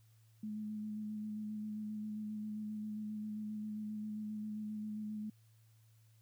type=tone with vibrato; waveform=sine; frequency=213 Hz; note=G#3; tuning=44 cents sharp; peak=-39 dBFS; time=0.43-5.3 s; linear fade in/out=5 ms; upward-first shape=square; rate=7.5 Hz; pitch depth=13 cents each way; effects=added 111 Hz sine -63 dBFS peak until 6.21 s + white hiss -75 dBFS RMS until 6.21 s